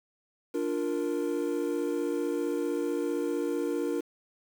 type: chord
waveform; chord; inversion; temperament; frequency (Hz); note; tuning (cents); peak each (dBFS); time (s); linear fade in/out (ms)
triangle; Bb major; first; equal; 293.7 / 349.2 / 466.2; D4 / F4 / Bb4; 0 / 0 / 0; -30; 0.54-4.01; 10
effects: 8-bit